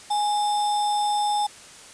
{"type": "tone with sample-and-hold", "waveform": "sine", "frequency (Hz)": 830.6, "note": "G#5", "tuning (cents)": 0, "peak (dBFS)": -20, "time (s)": [0.1, 1.47], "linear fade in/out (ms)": 10, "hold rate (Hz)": 4410, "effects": ["white hiss -45 dBFS RMS until 1.93 s", "resampled to 22050 Hz"]}